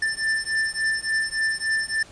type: beating tone pair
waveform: square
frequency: 1772 / 1775.5 Hz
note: A6 / A6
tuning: +12 / +15 cents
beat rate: 3.5 Hz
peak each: -26 dBFS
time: 0.02-2.03 s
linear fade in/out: 5 ms
effects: pink hiss -48 dBFS RMS until 2.11 s + resampled to 22050 Hz